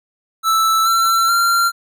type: tone with pitch steps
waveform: square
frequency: 1318.5 / 1347.8 / 1377.7 Hz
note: E6 / E6 / F6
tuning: 0 / +38 / -24 cents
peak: -13 dBFS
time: 0.43-1.72 s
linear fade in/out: 50 ms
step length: 430 ms
effects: none